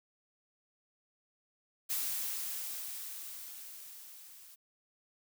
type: noise with level ramp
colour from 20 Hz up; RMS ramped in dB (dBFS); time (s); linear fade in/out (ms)
blue; -34 to -55; 1.89-4.56; 20
effects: none